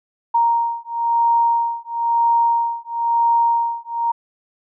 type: beating tone pair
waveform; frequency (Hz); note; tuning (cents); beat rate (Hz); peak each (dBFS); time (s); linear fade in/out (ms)
sine; 932.3 / 933.3; A#5 / A#5; 0 / +2; 1; -18; 0.34-4.12; 10
effects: none